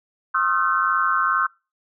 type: tone cluster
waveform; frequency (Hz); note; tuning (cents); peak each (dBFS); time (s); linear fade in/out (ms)
sine; 1071 / 1254 / 1356 / 1529; C6 / D#6 / E6 / G6; +40 / +13 / +49 / -44; -23; 0.34-1.47; 10
effects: noise-tail reverb RT60 0.3 s tail -26 dB re dry